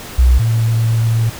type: tone pair in turn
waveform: sine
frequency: 62.5 / 113.57 Hz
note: B1 / A#2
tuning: +21 / -45 cents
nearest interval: minor seventh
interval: 1034 cents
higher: second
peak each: -6 / -11 dBFS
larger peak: first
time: 0.18-0.39 / 0.39-1.3 s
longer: second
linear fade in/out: 10 ms
effects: pink hiss -31 dBFS RMS until 1.39 s